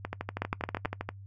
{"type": "two click trains", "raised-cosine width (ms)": 0.5, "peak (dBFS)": [-14, -18], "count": [5, 14], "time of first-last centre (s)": [[0.42, 0.857], [0.05, 1.09]], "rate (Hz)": [9.16, 12.5], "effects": ["noise-tail reverb RT60 0.1 s tail -22 dB re dry", "added 98 Hz sine -44 dBFS peak until 1.26 s"]}